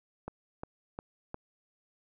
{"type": "click train", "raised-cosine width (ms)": 1, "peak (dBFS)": -24, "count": 4, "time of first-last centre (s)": [0.28, 1.344], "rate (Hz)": 2.82, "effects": []}